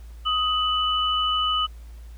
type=tone pair together; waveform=sine; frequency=1253 / 2980 Hz; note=D#6 / F#7; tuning=+12 / +12 cents; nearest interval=octave + minor third; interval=1500 cents; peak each=-23 dBFS; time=0.25-1.67 s; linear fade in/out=20 ms; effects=added 57 Hz sine -38 dBFS peak until 2.17 s + pink hiss -57 dBFS RMS until 2.17 s